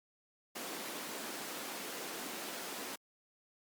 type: high-pass noise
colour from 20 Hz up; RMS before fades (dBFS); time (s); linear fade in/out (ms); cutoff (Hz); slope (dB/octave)
pink; -43; 0.55-2.96; 10; 230; 24
effects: Opus 48 kbps